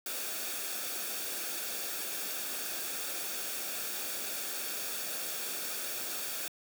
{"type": "noise with comb filter", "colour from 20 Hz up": "white", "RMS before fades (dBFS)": -37, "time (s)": [0.06, 6.48], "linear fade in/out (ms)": 2, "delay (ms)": 0.99, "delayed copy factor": -0.5, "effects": ["high-pass 200 Hz 12 dB/octave"]}